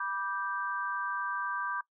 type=chord; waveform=sine; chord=G major; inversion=first; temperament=just; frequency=980 / 1176 / 1568 Hz; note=B5 / D6 / G6; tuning=-14 / +2 / 0 cents; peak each=-38 / -35 / -35 dBFS; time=0-1.81 s; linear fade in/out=5 ms; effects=noise-tail reverb RT60 0.1 s tail -20 dB re dry